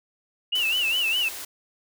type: tone with vibrato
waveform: sine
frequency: 2797 Hz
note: F7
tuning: 2 cents sharp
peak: -21 dBFS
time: 0.52-1.29 s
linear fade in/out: 10 ms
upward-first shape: sine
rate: 4.9 Hz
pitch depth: 130 cents each way
type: band-stop noise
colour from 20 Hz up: white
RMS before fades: -36 dBFS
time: 0.55-1.45 s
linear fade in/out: 5 ms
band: 100 to 260 Hz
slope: 96 dB/octave
effects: none